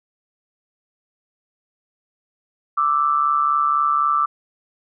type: tone pair together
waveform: sine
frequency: 1174.7 / 1318.6 Hz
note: D6 / E6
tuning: 0 / 0 cents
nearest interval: major second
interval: 200 cents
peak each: -17 / -20 dBFS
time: 2.77-4.26 s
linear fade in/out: 10 ms
effects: none